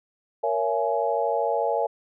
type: chord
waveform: sine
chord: A# half-diminished seventh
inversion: none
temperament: just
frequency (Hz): 466.2 / 559.4 / 671.3 / 839.1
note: A#4 / C#5 / E5 / G#5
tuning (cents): 0 / +16 / +31 / +18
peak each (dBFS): -27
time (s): 0.43-1.87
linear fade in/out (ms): 10
effects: none